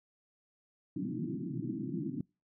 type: band-pass noise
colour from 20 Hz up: white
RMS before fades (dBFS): -37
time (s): 0.96-2.21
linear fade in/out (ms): 2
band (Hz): 120 to 340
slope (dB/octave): 96
effects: noise-tail reverb RT60 0.3 s tail -26 dB re dry